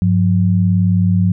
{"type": "tone pair together", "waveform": "sine", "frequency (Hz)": [100.2, 179.05], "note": ["G2", "F3"], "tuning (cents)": [38, 43], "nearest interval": "minor seventh", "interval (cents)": 1005, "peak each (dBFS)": -13, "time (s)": [0.02, 1.32], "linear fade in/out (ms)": 0, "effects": []}